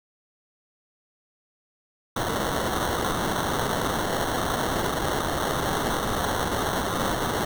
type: noise with sample-and-hold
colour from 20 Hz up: white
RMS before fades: -26 dBFS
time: 2.16-7.45 s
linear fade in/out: 5 ms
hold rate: 2450 Hz
effects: none